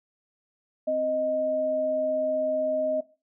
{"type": "tone pair together", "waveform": "sine", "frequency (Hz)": [261.6, 622.6], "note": ["C4", "D#5"], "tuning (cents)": [0, 1], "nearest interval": "octave + minor third", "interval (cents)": 1501, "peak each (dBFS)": [-34, -23], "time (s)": [0.87, 3.01], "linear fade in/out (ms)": 10, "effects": ["noise-tail reverb RT60 0.3 s tail -17 dB re dry"]}